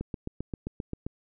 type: click train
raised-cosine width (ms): 3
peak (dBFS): -20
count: 9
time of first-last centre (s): 0.01-1.065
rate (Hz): 7.58
effects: none